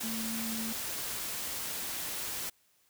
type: tone in noise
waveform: sine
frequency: 224.6 Hz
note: A3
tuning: 36 cents sharp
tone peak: -36 dBFS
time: 0.03-0.73 s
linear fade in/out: 10 ms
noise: white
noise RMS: -37 dBFS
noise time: 0-2.5 s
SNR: -2 dB
effects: white hiss -69 dBFS RMS until 2.89 s